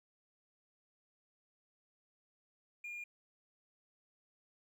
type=tone; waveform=triangle; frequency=2416 Hz; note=D7; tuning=48 cents sharp; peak=-40 dBFS; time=2.84-3.04 s; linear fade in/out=5 ms; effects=tanh soft clip ceiling -36 dBFS